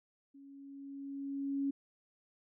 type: tone with level ramp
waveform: sine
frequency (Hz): 277.2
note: C#4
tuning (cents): 0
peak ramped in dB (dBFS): -53 to -30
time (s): 0.34-1.71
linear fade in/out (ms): 10
effects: none